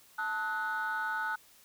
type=chord; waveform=sine; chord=D# diminished; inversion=second; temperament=equal with one note detuned; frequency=880 / 1275.8 / 1480 Hz; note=A5 / D#6 / F#6; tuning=0 / +43 / 0 cents; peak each=-35 / -37 / -32 dBFS; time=0.18-1.36 s; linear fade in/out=10 ms; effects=tanh soft clip ceiling -26 dBFS + white hiss -60 dBFS RMS until 1.64 s